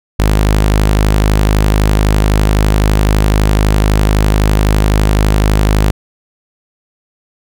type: tone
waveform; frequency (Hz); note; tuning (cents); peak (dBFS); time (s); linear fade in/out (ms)
sawtooth; 51.91; G#1; 0; -4; 0.19-5.91; 5
effects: none